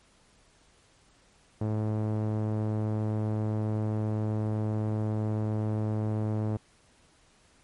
sawtooth tone with low-pass filter, 107.6 Hz, A2, 38 cents flat, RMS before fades -29 dBFS, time 1.61-6.57 s, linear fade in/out 5 ms, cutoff 700 Hz, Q 0.72, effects pink hiss -62 dBFS RMS until 7.63 s + MP3 48 kbps

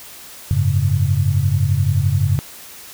sine chord, F# suspended second, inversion none, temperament just, 92.5 / 104.06 / 138.75 Hz, F#2 / G#2 / C#3, 0 / +4 / +2 cents, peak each -18 dBFS, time 0.51-2.39 s, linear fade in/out 0 ms, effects white hiss -38 dBFS RMS until 2.93 s

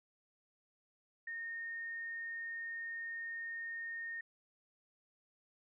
sine tone, 1840 Hz, A#6, 23 cents flat, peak -40 dBFS, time 1.27-4.21 s, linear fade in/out 5 ms, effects none

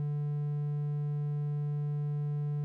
triangle tone, 146.83 Hz, D3, in tune, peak -28 dBFS, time 0-2.64 s, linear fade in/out 0 ms, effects none

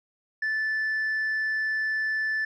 sine tone with tanh clipping, 1752 Hz, A6, 8 cents flat, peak -25 dBFS, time 0.42-2.45 s, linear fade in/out 5 ms, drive 1 dB, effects none

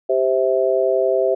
sine chord, C major, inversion second, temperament just, 392.4 / 523.3 / 654.1 Hz, G4 / C5 / E5, +2 / 0 / -14 cents, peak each -19 dBFS, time 0.09-1.35 s, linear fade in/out 10 ms, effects none

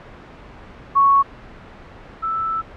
sine tone pair in turn, 1108.7 / 1318.5 Hz, C#6 / E6, 0 / 0 cents, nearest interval minor third, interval 300 cents, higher second, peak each -10 / -19 dBFS, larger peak first, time 0.95-1.23 / 2.22-2.62 s, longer second, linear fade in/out 20 ms, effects pink hiss -40 dBFS RMS until 2.76 s + low-pass 2000 Hz 12 dB/octave

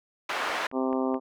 white band-pass noise, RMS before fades -30 dBFS, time 0.29-0.67 s, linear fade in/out 5 ms, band 530 to 1700 Hz, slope 12 dB/octave
click train, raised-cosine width 0.5 ms, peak -28 dBFS, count 4, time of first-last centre 0.5-1.144 s, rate 4.66 Hz
harmonic tone, 130.81 Hz, C3, in tune, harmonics 2 / 3 / 4 / 5 / 6 / 7 / 8 / 9, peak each -27 / -31 / -33 / -35 / -37 / -38 / -39 / -40 dBFS, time 0.72-1.2 s, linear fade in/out 50 ms
effects none

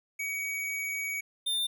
square tone pair in turn, 2258 / 3601 Hz, C#7 / A7, +31 / +39 cents, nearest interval minor sixth, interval 808 cents, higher second, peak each -32 / -28 dBFS, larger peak second, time 0.19-1.21 / 1.46-1.67 s, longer first, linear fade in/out 10 ms, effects none

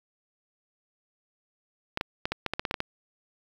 clicks, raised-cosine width 0.3 ms, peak -12 dBFS, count 11, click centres 1.974 / 2.011 / 2.255 / 2.32 / 2.463 / 2.536 / 2.595 / 2.652 / 2.711 / 2.742 / 2.804 s, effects 7-bit

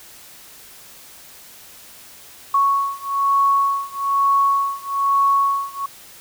sine beating tone pair, 1108.7 / 1109.8 Hz, C#6 / C#6, 0 / +2 cents, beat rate 1.1 Hz, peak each -18 / -19 dBFS, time 2.54-5.86 s, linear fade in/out 5 ms, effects white hiss -43 dBFS RMS until 6.2 s

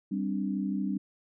sine chord, G suspended fourth, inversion none, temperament just, 196 / 261.3 / 294 Hz, G3 / C4 / D4, 0 / -2 / +2 cents, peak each -30 / -35 / -34 dBFS, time 0.11-0.98 s, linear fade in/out 10 ms, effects none

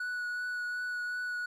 triangle tone with vibrato, 1471 Hz, F#6, 11 cents flat, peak -31 dBFS, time 0-1.46 s, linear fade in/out 5 ms, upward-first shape triangle, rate 2.7 Hz, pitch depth 14 cents each way, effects none

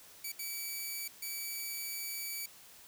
5% pulse tone bursts at uneven times, 2297 Hz, D7, 39 cents flat, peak -28 dBFS, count 3, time 0.24-0.32 / 0.39-1.08 / 1.22-2.46 s, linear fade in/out 5 ms, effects white hiss -56 dBFS RMS until 2.87 s

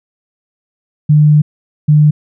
sine tone bursts at uneven times, 150.2 Hz, D3, 39 cents sharp, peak -4 dBFS, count 2, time 1.09-1.42 / 1.88-2.11 s, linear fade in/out 10 ms, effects none

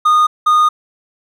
triangle tone bursts at uneven times, 1229 Hz, D#6, 22 cents flat, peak -6 dBFS, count 2, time 0.05-0.27 / 0.46-0.69 s, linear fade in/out 10 ms, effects none

